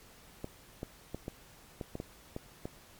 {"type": "clicks", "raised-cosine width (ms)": 2, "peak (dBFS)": -24, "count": 9, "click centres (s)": [0.444, 0.831, 1.146, 1.281, 1.812, 1.954, 2.001, 2.364, 2.655], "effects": ["pink hiss -57 dBFS RMS until 2.99 s", "MP3 96 kbps"]}